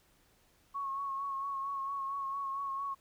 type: tone with vibrato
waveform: sine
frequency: 1100 Hz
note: C#6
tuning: 14 cents flat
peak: -34 dBFS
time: 0.74-2.95 s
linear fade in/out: 20 ms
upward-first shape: sine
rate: 4.4 Hz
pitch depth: 31 cents each way
effects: pink hiss -68 dBFS RMS until 3 s